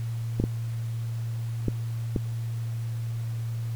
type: clicks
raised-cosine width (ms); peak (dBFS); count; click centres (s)
3; -11; 4; 0.4 / 0.439 / 1.683 / 2.162
effects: added 115 Hz sine -28 dBFS peak until 3.75 s + pink hiss -50 dBFS RMS until 3.75 s